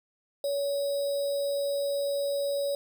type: tone with sample-and-hold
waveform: sine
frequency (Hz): 564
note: C#5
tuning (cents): +30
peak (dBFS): -26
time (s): 0.44-2.75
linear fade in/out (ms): 2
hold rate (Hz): 4410
effects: none